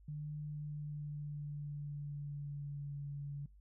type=tone with pitch glide; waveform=sine; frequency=149.8 to 142.62 Hz; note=D3 to C#3; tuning=+35 to +50 cents; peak=-40 dBFS; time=0.08-3.46 s; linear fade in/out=5 ms; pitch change=-85 cents; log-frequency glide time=0.34-2.97 s; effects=noise-tail reverb RT60 0.2 s tail -24 dB re dry + added 50 Hz sine -58 dBFS peak until 3.6 s